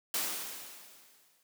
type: noise with exponential decay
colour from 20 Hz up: white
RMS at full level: -31 dBFS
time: 0.14-1.43 s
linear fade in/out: 2 ms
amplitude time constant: 280 ms
effects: high-pass 200 Hz 12 dB/octave